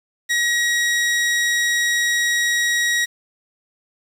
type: tone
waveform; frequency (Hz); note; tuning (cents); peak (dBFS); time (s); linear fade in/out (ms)
sawtooth; 1902; A#6; +34; -13; 0.29-3.06; 20
effects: low-pass 10000 Hz 12 dB/octave + 7-bit